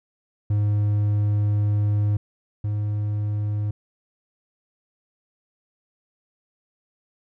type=tone pair in turn; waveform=triangle; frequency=103.83 / 104.49 Hz; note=G#2 / G#2; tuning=0 / +11 cents; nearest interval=unison; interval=11 cents; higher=second; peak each=-16 / -20 dBFS; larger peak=first; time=0.5-2.17 / 2.64-3.71 s; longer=first; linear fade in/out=5 ms; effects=none